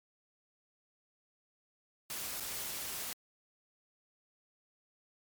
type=noise with dropouts; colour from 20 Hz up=white; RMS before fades=-40 dBFS; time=2.1-3.13 s; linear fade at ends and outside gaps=1 ms; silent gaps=2.4-2.405 s; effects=MP3 96 kbps

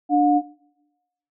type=tone pair together; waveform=sine; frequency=294.6 / 720 Hz; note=D4 / F#5; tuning=+6 / -47 cents; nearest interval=octave + minor third; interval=1547 cents; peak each=-17 dBFS; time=0.09-0.42 s; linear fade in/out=50 ms; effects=noise-tail reverb RT60 1.0 s tail -23 dB re dry

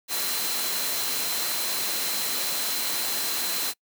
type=tone in noise; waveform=sine; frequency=4082 Hz; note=C8; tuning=44 cents flat; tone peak=-33 dBFS; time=0.08-3.74 s; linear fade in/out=50 ms; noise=white; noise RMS=-28 dBFS; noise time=0.08-3.74 s; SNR=-8 dB; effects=noise-tail reverb RT60 0.1 s tail -26 dB re dry + high-pass 200 Hz 12 dB/octave

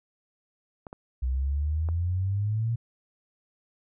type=clicks; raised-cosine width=1 ms; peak=-26 dBFS; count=3; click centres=0.868 / 0.929 / 1.888 s
type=exponential sweep; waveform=sine; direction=up; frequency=62 to 118.2 Hz; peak=-24 dBFS; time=1.22-2.76 s; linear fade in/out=10 ms
effects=none

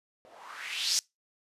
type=noise with low-pass filter sweep; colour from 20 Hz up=violet; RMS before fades=-34 dBFS; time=0.25-0.99 s; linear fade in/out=0 ms; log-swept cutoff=500 to 6100 Hz; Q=3.1; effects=noise-tail reverb RT60 0.2 s tail -25 dB re dry + resampled to 32000 Hz

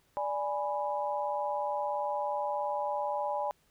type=chord; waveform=sine; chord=G# diminished; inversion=second; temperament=equal; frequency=587.3 / 830.6 / 987.8 Hz; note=D5 / G#5 / B5; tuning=0 / 0 / 0 cents; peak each=-34 / -33 / -36 dBFS; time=0.17-3.51 s; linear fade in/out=0 ms; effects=pink hiss -69 dBFS RMS until 3.7 s

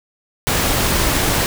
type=noise; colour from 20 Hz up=pink; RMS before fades=-17 dBFS; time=0.47-1.46 s; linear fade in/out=0 ms; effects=none

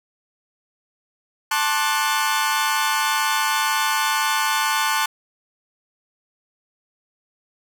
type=chord; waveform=sawtooth; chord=D dominant seventh; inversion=second; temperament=equal with one note detuned; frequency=880 / 1072.8 / 1174.7 / 1480 Hz; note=A5 / C6 / D6 / F#6; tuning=0 / +43 / 0 / 0 cents; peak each=-19 / -21 / -23 / -21 dBFS; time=1.51-5.06 s; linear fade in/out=5 ms; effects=none

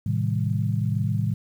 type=chord; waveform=sine; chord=A half-diminished seventh; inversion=none; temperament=just; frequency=110 / 132 / 158.4 / 198 Hz; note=A2 / C3 / Eb3 / G3; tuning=0 / +16 / +31 / +18 cents; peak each=-24 / -28 / -28 / -30 dBFS; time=0.06-1.34 s; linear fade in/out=5 ms; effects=9-bit

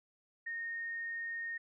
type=tone; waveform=sine; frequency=1847 Hz; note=A#6; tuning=16 cents flat; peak=-37 dBFS; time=0.46-1.58 s; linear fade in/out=10 ms; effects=none

